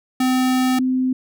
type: tone pair in turn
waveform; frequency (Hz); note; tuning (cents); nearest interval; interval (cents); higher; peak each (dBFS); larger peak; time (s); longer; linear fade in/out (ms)
square / sine; 256.4 / 257.3; C4 / C4; -35 / -29; unison; 6; second; -16; neither; 0.2-0.79 / 0.79-1.13; first; 5
effects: none